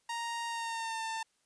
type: tone with pitch glide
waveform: sawtooth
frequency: 932.3 to 895.4 Hz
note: A#5 to A5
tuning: 0 to +30 cents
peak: -31 dBFS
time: 0.09-1.23 s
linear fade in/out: 5 ms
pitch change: -70 cents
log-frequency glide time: 0.47-1.04 s
effects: white hiss -74 dBFS RMS until 1.45 s + resampled to 22050 Hz